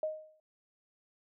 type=tone with exponential decay; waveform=sine; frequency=622.3 Hz; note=D#5; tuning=in tune; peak=-28 dBFS; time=0.03-0.4 s; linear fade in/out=2 ms; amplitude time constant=79 ms; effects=none